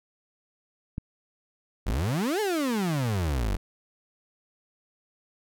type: clicks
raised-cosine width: 5 ms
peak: -19 dBFS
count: 2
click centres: 0.981 / 1.899 s
type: exponential two-way sweep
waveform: 35% pulse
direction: up then down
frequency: 43.65 to 444.1 to 43.65 Hz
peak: -23 dBFS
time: 1.86-3.57 s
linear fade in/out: 10 ms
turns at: 2.4 s
effects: none